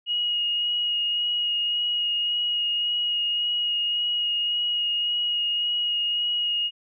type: tone with vibrato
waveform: sine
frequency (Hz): 2882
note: F#7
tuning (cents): -46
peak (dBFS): -22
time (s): 0.06-6.71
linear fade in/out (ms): 50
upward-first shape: sine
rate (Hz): 1.8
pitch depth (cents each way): 12
effects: none